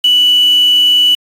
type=tone with quantisation; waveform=sine; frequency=2960 Hz; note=F#7; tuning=in tune; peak=-6 dBFS; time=0.04-1.15 s; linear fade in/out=5 ms; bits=4; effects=AAC 48 kbps

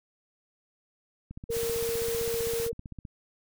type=click train; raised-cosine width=5 ms; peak=-28 dBFS; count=28; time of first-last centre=1.31-3.052 s; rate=15.5 Hz
type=tone; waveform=sine; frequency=462.4 Hz; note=A#4; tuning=14 cents flat; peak=-28 dBFS; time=1.49-2.72 s; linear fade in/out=10 ms
type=noise; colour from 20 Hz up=white; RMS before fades=-36 dBFS; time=1.5-2.7 s; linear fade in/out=50 ms
effects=none

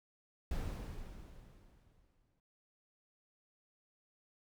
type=noise with exponential decay; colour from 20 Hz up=brown; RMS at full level=-37 dBFS; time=0.51-2.4 s; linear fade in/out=2 ms; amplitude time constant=410 ms; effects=none

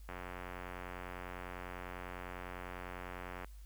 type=click train; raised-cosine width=0.5 ms; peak=-29 dBFS; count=303; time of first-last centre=0.09-3.446 s; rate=90 Hz; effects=added 50 Hz sine -49 dBFS peak until 3.65 s + white hiss -67 dBFS RMS until 3.65 s

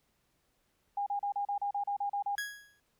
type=tone bursts; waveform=sine; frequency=810 Hz; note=G#5; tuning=43 cents flat; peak=-30 dBFS; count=11; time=0.97-2.354 s; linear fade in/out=5 ms; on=94 ms; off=35 ms
type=tone with exponential decay; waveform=40% pulse; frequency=1661.2 Hz; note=G#6; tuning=in tune; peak=-30 dBFS; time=2.38-2.8 s; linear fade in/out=1 ms; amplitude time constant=91 ms
effects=pink hiss -75 dBFS RMS until 2.99 s

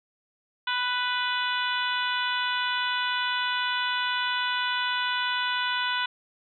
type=harmonic tone; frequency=495.1 Hz; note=B4; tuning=4 cents sharp; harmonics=2 / 3 / 4 / 5 / 6 / 7 / 8; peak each=-30 / -29 / -37 / -36 / -33 / -33 / -40 dBFS; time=0.67-6.06 s; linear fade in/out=5 ms; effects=none

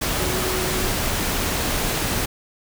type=tone in noise; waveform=sine; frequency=370 Hz; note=F#4; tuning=in tune; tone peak=-28 dBFS; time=0.21-0.89 s; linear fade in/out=10 ms; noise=pink; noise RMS=-23 dBFS; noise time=0.01-2.26 s; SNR=-8 dB; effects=none

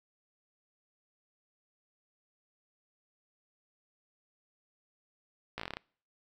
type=slowing click train; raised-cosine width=0.3 ms; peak=-21 dBFS; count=9; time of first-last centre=5.58-5.77 s; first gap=16 ms; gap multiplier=1.11; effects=noise-tail reverb RT60 0.5 s tail -26 dB re dry

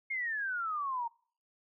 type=exponential sweep; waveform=sine; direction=down; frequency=2167 to 915 Hz; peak=-32 dBFS; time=0.1-1.08 s; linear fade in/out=10 ms; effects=noise-tail reverb RT60 0.5 s tail -26 dB re dry

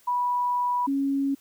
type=tone pair in turn; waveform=sine; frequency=980 / 276 Hz; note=B5 / C#4; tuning=-14 / -7 cents; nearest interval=octave + minor seventh; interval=2193 cents; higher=first; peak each=-22 dBFS; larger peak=neither; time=0.07-0.87 / 0.87-1.35 s; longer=first; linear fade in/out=10 ms; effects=white hiss -59 dBFS RMS until 1.4 s

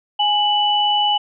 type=tone pair together; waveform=sine; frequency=830.6 / 2971 Hz; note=G#5 / F#7; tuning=0 / +6 cents; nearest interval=octave + minor seventh; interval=2206 cents; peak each=-17 dBFS; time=0.19-1.18 s; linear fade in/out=10 ms; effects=none

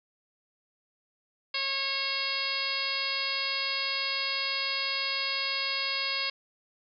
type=harmonic tone; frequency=546 Hz; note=C#5; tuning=26 cents flat; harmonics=1 / 2 / 3 / 4 / 5 / 6 / 7 / 8 / 9; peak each=-44 / -39 / -41 / -35 / -36 / -38 / -39 / -34 / -35 dBFS; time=1.54-6.3 s; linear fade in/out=5 ms; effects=none

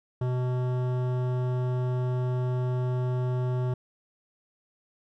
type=tone with hard clipping; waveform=sine; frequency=125.7 Hz; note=B2; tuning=31 cents sharp; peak=-27 dBFS; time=0.21-3.74 s; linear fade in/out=5 ms; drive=15 dB; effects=none

